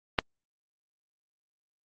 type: click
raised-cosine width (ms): 0.3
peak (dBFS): -5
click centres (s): 0.188
effects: Opus 32 kbps